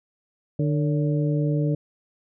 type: harmonic tone with a mistuned harmonic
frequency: 149.6 Hz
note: D3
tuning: 32 cents sharp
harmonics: 1 / 2 / 3 / 4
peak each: -21 / -27 / -31 / -33 dBFS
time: 0.59-1.75 s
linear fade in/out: 5 ms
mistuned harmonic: 4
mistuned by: -86 cents
effects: none